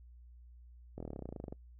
slowing click train, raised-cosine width 2 ms, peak -29 dBFS, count 18, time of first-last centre 0.98-1.525 s, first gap 23 ms, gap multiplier 1.04, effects noise-tail reverb RT60 0.1 s tail -25 dB re dry + added 60 Hz sine -53 dBFS peak until 1.79 s

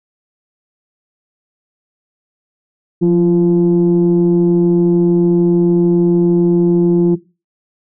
sine tone pair together, 175.6 / 344.6 Hz, F3 / F4, +10 / -23 cents, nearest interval octave, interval 1167 cents, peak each -10 dBFS, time 3.01-7.16 s, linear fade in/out 20 ms, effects noise-tail reverb RT60 0.3 s tail -19 dB re dry + tanh soft clip ceiling -4 dBFS

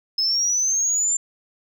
sine linear sweep, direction up, 5140 to 7290 Hz, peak -17 dBFS, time 0.18-1.17 s, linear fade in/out 5 ms, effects tanh soft clip ceiling -14 dBFS

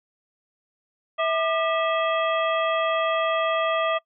harmonic tone with a mistuned harmonic, 651 Hz, E5, 22 cents flat, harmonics 1 / 2 / 3 / 4 / 5, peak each -23 / -25 / -32 / -33 / -34 dBFS, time 1.18-3.99 s, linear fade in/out 20 ms, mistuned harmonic 2, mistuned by -140 cents, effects noise-tail reverb RT60 0.1 s tail -24 dB re dry

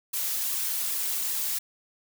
blue noise with flanger, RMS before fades -29 dBFS, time 0.13-1.59 s, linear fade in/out 10 ms, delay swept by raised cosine 1.3 to 6 ms, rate 2.5 Hz, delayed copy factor -0.7, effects none

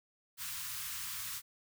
white band-stop noise, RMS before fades -41 dBFS, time 0.37-1.42 s, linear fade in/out 50 ms, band 160 to 1000 Hz, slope 48 dB/octave, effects none

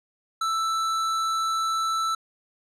sine tone with tanh clipping, 1323 Hz, E6, 6 cents sharp, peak -25 dBFS, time 0.41-2.15 s, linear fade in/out 5 ms, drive 16 dB, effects low-pass 11000 Hz 12 dB/octave

